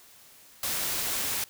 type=noise; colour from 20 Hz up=white; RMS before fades=-30 dBFS; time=0.63-1.44 s; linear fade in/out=2 ms; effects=white hiss -54 dBFS RMS until 1.49 s